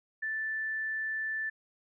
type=tone; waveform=sine; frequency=1760 Hz; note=A6; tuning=in tune; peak=-31 dBFS; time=0.22-1.5 s; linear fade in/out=10 ms; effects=none